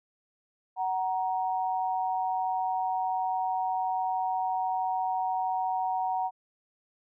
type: tone pair together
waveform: sine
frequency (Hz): 747.7 / 937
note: F#5 / A#5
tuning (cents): +18 / +9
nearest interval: major third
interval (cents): 391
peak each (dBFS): -28 / -31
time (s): 0.76-6.31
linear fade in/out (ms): 50
effects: none